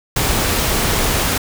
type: noise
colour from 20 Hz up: pink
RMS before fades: -17 dBFS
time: 0.16-1.38 s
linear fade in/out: 5 ms
effects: none